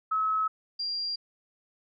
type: tone pair in turn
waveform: sine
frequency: 1289 / 4769 Hz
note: E6 / D8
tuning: -39 / +26 cents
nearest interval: octave + major seventh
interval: 2265 cents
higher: second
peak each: -24 / -29 dBFS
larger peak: first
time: 0.11-0.48 / 0.79-1.16 s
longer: neither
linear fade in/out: 10 ms
effects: none